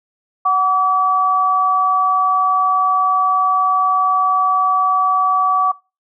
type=tone pair together; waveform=sine; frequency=744.7 / 1148 Hz; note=F#5 / D6; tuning=+11 / -40 cents; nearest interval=perfect fifth; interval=749 cents; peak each=-19 / -12 dBFS; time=0.45-5.72 s; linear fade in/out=10 ms; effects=noise-tail reverb RT60 0.3 s tail -24 dB re dry